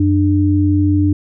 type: tone pair together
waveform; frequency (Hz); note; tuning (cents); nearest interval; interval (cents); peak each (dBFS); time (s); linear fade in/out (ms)
sine; 92.5 / 297.9; F#2 / D4; 0 / +25; octave + minor sixth; 2025; -13; 0-1.13; 5
effects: none